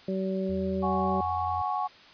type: harmonic tone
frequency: 190.2 Hz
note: F#3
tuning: 48 cents sharp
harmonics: 1 / 2 / 3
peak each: -29 / -32 / -34 dBFS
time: 0.08-1.21 s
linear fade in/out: 5 ms
type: tone with pitch glide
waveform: sine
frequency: 82.41 to 86.86 Hz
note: E2 to F2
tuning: 0 to -9 cents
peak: -37 dBFS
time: 0.49-1.62 s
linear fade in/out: 5 ms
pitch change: +91 cents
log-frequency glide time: 0.83-1.36 s
type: chord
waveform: sine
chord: F# suspended second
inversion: none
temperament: equal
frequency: 740 / 830.6 / 1108.7 Hz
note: F#5 / G#5 / C#6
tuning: 0 / 0 / 0 cents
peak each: -31 dBFS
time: 0.82-1.88 s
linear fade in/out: 20 ms
effects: white hiss -52 dBFS RMS until 2.13 s + resampled to 11025 Hz